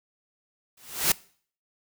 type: noise with exponential growth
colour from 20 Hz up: white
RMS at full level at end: -18 dBFS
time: 0.77-1.12 s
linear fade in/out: 5 ms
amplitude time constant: 76 ms
effects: noise-tail reverb RT60 0.5 s tail -22 dB re dry